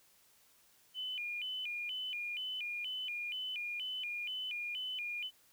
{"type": "tone with vibrato", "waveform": "sine", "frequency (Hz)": 2706, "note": "E7", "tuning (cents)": 45, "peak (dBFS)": -37, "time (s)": [0.94, 5.31], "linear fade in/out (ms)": 50, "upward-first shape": "square", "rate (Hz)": 2.1, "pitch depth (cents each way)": 190, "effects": ["white hiss -67 dBFS RMS until 5.52 s"]}